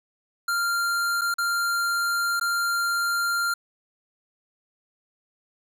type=tone with dropouts; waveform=square; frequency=1391 Hz; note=F6; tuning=7 cents flat; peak=-23 dBFS; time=0.48-3.54 s; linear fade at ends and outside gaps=5 ms; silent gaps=1.212-1.216 / 1.341-1.383 / 2.398-2.411 s; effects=none